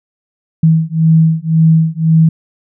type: beating tone pair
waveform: sine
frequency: 160.2 / 162.1 Hz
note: E3 / E3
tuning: -49 / -29 cents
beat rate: 1.9 Hz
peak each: -10 dBFS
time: 0.63-2.29 s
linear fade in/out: 5 ms
effects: none